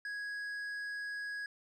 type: tone with tanh clipping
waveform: sine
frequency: 1661.2 Hz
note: G#6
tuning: in tune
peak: -39 dBFS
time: 0.05-1.46 s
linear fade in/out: 2 ms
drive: 7 dB
effects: none